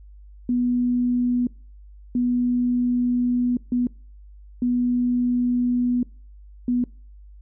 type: tone bursts at uneven times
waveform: sine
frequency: 245.4 Hz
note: B3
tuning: 11 cents flat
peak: -18 dBFS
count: 5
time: 0.49-1.47 / 2.15-3.57 / 3.72-3.87 / 4.62-6.03 / 6.68-6.84 s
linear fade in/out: 2 ms
effects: noise-tail reverb RT60 0.4 s tail -25 dB re dry + added 50 Hz sine -42 dBFS peak until 7.41 s